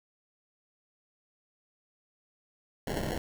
white noise with sample-and-hold, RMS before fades -33 dBFS, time 2.87-3.18 s, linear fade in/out 2 ms, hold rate 1225 Hz, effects none

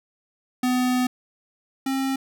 square tone pair in turn, 251.3 / 267.9 Hz, B3 / C4, +30 / +41 cents, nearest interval minor second, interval 111 cents, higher second, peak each -20 / -23 dBFS, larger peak first, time 0.63-1.07 / 1.86-2.16 s, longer first, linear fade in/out 5 ms, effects none

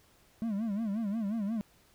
triangle tone with vibrato, 213.1 Hz, G#3, 45 cents sharp, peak -28 dBFS, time 0.42-1.61 s, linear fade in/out 0 ms, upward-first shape sine, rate 5.6 Hz, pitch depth 150 cents each way, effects pink hiss -64 dBFS RMS until 1.94 s

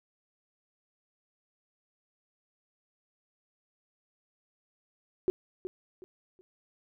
sine tone with echo, 370 Hz, F#4, in tune, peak -22 dBFS, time 5.28-5.3 s, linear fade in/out 0 ms, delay 370 ms, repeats 3, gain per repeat -11 dB, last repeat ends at 6.41 s, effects none

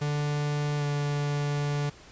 45% pulse tone with pitch glide, 146.83 to 145.14 Hz, D3 to D3, 0 to -20 cents, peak -26 dBFS, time 0.01-1.9 s, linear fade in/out 10 ms, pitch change -20 cents, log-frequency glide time 0.78-0.83 s, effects pink hiss -51 dBFS RMS until 2.11 s + resampled to 16000 Hz

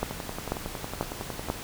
two click trains, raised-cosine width 1 ms, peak -12 / -19 dBFS, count 4 / 16, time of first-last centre 0.03-1.501 / 0.11-1.486 s, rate 2.04 / 10.9 Hz, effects pink hiss -39 dBFS RMS until 1.63 s

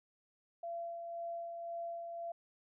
sine tone with tremolo, 680 Hz, F5, 46 cents flat, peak -38 dBFS, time 0.63-2.32 s, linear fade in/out 5 ms, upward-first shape sine, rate 1.9 Hz, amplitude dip 35%, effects none

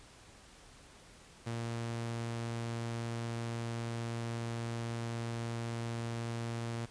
sawtooth tone, 116.3 Hz, A#2, 4 cents flat, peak -32 dBFS, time 1.46-6.86 s, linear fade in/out 10 ms, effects pink hiss -57 dBFS RMS until 6.9 s + resampled to 22050 Hz

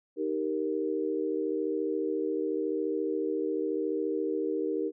sine chord, Eb major, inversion none, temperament equal, 311.1 / 392 / 466.2 Hz, Eb4 / G4 / Bb4, 0 / 0 / 0 cents, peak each -32 dBFS, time 0.16-4.92 s, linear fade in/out 50 ms, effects none

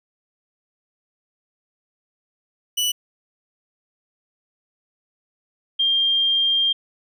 sawtooth / sine tone pair in turn, 2960 / 3197 Hz, F#7 / G7, 0 / +33 cents, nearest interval minor second, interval 133 cents, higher second, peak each -16 dBFS, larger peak neither, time 2.77-2.92 / 5.79-6.73 s, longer second, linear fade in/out 10 ms, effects none

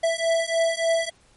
square beating tone pair, 659.3 / 662.7 Hz, E5 / E5, 0 / +9 cents, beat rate 3.4 Hz, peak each -24 dBFS, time 0.03-1.1 s, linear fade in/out 10 ms, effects pink hiss -58 dBFS RMS until 1.36 s + MP3 48 kbps

